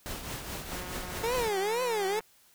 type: noise with tremolo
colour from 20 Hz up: pink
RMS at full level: -36 dBFS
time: 0.06-1.49 s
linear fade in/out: 0 ms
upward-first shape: triangle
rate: 4.7 Hz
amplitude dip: 55%
type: click train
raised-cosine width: 0.5 ms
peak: -29 dBFS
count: 270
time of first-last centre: 0.72-2.206 s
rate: 181 Hz
type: tone with vibrato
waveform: 30% pulse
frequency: 440 Hz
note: A4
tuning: in tune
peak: -25 dBFS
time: 1.23-2.2 s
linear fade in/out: 10 ms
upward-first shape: triangle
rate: 2.1 Hz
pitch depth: 280 cents each way
effects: white hiss -62 dBFS RMS until 2.54 s